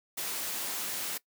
white noise, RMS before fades -35 dBFS, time 0.17-1.18 s, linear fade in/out 10 ms, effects noise-tail reverb RT60 0.1 s tail -20 dB re dry + high-pass 150 Hz 12 dB/octave

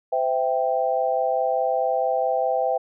sine chord, C major, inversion none, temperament equal with one note detuned, 513.7 / 659.3 / 784 Hz, C5 / E5 / G5, -32 / 0 / 0 cents, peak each -24 dBFS, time 0.12-2.78 s, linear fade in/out 10 ms, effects none

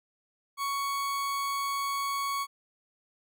40% pulse tone, 1114 Hz, C#6, 8 cents sharp, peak -28 dBFS, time 0.57-2.47 s, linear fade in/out 50 ms, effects none

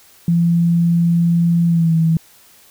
sine tone with pitch glide, 170 to 162.79 Hz, F3 to E3, -46 to -21 cents, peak -11 dBFS, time 0.28-2.17 s, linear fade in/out 2 ms, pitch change -75 cents, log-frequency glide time 1.67-1.94 s, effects white hiss -48 dBFS RMS until 2.7 s

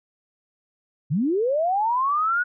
sine linear sweep, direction up, 124.9 to 1480 Hz, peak -19 dBFS, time 1.1-2.44 s, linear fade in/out 20 ms, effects none

